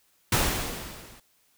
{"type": "noise with level ramp", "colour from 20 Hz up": "pink", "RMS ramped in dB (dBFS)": [-21, -51], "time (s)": [0.32, 1.2], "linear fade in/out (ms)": 5, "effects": ["white hiss -66 dBFS RMS until 1.57 s"]}